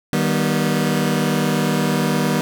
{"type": "chord", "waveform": "sawtooth", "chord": "Eb augmented", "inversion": "none", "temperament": "just", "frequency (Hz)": [155.56, 194.45, 243.1], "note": ["Eb3", "G3", "B3"], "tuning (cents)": [0, -14, -27], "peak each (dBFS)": -17, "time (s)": [0.13, 2.41], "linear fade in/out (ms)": 0, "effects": []}